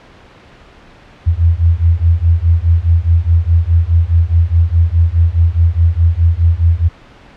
sine beating tone pair, 81.7 / 86.5 Hz, E2 / F2, -15 / -16 cents, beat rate 4.8 Hz, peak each -11 dBFS, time 1.26-6.89 s, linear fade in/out 20 ms, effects pink hiss -41 dBFS RMS until 7.36 s + low-pass 3000 Hz 12 dB/octave

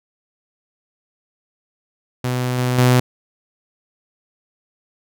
sawtooth tone with level steps, 125.4 Hz, B2, 27 cents sharp, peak -15 / -13 / -7 dBFS, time 2.24-3 s, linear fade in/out 5 ms, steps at 2.58 / 2.78 s, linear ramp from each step 5 ms, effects none

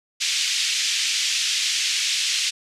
pink band-pass noise, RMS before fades -23 dBFS, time 0.2-2.51 s, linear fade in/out 20 ms, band 2500 to 7100 Hz, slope 24 dB/octave, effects resampled to 32000 Hz

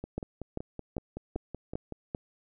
two click trains, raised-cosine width 2 ms, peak -24 / -19 dBFS, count 11 / 6, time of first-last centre 0.04-1.923 / 0.18-2.149 s, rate 5.31 / 2.54 Hz, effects none

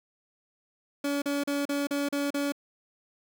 30% pulse tone bursts, 284.4 Hz, C#4, 45 cents sharp, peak -24 dBFS, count 7, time 1.04-2.522 s, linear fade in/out 5 ms, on 180 ms, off 37 ms, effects none

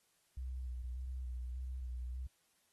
sine tone with vibrato, 62.7 Hz, B1, 27 cents sharp, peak -39 dBFS, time 0.37-2.27 s, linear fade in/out 5 ms, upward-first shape square, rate 1.7 Hz, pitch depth 30 cents each way, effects white hiss -75 dBFS RMS until 2.72 s + AAC 32 kbps

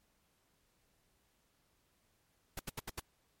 pink noise bursts, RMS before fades -40 dBFS, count 5, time 2.57-2.998 s, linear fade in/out 5 ms, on 24 ms, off 77 ms, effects pink hiss -75 dBFS RMS until 3.4 s + MP3 64 kbps

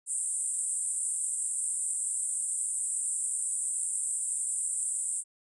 white band-pass noise, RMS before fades -32 dBFS, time 0.06-5.24 s, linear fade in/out 50 ms, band 7900 to 9300 Hz, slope 96 dB/octave, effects none

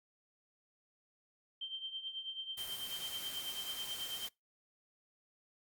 sine tone with tremolo, 3136 Hz, G7, in tune, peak -37 dBFS, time 1.61-4.27 s, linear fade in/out 5 ms, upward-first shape triangle, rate 9.2 Hz, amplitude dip 80%
white noise, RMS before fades -46 dBFS, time 2.57-4.29 s, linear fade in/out 10 ms
effects noise-tail reverb RT60 0.2 s tail -25 dB re dry + Opus 48 kbps

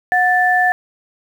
sine tone pair together, 729 / 1760 Hz, F#5 / A6, -26 / 0 cents, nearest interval octave + minor third, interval 1526 cents, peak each -14 dBFS, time 0.12-0.72 s, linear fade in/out 0 ms, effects 7-bit

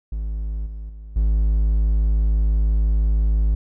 triangle tone with level steps, 53 Hz, G#1, 36 cents sharp, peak -21 / -27 / -32 / -13 dBFS, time 0.12-3.55 s, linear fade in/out 5 ms, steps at 0.66 / 0.89 / 1.16 s, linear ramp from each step 5 ms, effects none

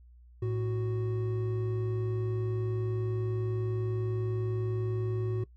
triangle tone pair together, 110 / 370 Hz, A2 / F#4, 0 / 0 cents, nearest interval octave + major sixth, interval 2100 cents, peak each -28 / -32 dBFS, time 0.42-5.44 s, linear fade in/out 5 ms, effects noise-tail reverb RT60 0.1 s tail -20 dB re dry + added 60 Hz sine -52 dBFS peak until 5.56 s

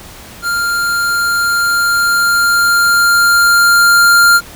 square tone with level ramp, 1396.9 Hz, F6, in tune, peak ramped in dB -14 to -5 dBFS, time 0.42-4.41 s, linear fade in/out 50 ms, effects pink hiss -34 dBFS RMS until 4.55 s

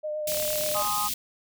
sine tone with vibrato, 608 Hz, D#5, 40 cents flat, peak -28 dBFS, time 0.03-0.83 s, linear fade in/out 20 ms, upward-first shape sine, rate 8.5 Hz, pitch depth 18 cents each way
white band-stop noise, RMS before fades -30 dBFS, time 0.27-1.14 s, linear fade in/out 5 ms, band 270 to 2500 Hz, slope 24 dB/octave
click train, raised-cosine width 0.3 ms, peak -22 dBFS, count 22, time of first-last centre 0.32-0.874 s, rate 37.9 Hz
sine chord, Ab major, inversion none, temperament equal, 830.6 / 1046.5 / 1244.5 Hz, Ab5 / C6 / Eb6, 0 / 0 / 0 cents, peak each -31 / -34 / -29 dBFS, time 0.74-1.09 s, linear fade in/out 20 ms
effects none

